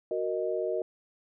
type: chord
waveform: sine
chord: D# minor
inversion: first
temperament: equal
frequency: 370 / 466.2 / 622.3 Hz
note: F#4 / A#4 / D#5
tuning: 0 / 0 / 0 cents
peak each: -32 dBFS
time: 0.11-0.82 s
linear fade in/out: 2 ms
effects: none